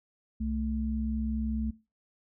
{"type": "tone pair together", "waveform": "sine", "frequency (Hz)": [65.25, 220], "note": ["C2", "A3"], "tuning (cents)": [-4, 0], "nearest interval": "octave + major sixth", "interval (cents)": 2104, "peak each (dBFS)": [-32, -31], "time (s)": [0.4, 1.71], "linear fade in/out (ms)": 10, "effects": ["noise-tail reverb RT60 0.3 s tail -20 dB re dry"]}